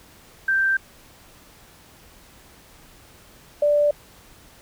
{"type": "tone pair in turn", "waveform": "sine", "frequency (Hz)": [1568, 587.3], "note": ["G6", "D5"], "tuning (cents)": [0, 0], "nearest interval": "octave + perfect fourth", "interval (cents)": 1700, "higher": "first", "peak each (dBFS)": [-17, -15], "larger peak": "second", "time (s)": [[0.48, 0.77], [3.62, 3.91]], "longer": "neither", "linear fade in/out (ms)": 5, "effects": ["pink hiss -50 dBFS RMS until 4.61 s"]}